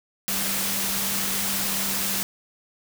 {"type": "tone in noise", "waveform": "sine", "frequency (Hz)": 196, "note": "G3", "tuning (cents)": 0, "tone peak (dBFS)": -35, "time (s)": [0.28, 2.23], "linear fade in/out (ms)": 0, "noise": "white", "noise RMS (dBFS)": -26, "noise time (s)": [0.28, 2.23], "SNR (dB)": -12, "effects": []}